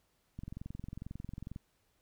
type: click train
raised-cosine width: 5 ms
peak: -30 dBFS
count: 27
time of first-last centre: 0.39-1.561 s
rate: 22.2 Hz
effects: pink hiss -75 dBFS RMS until 2.01 s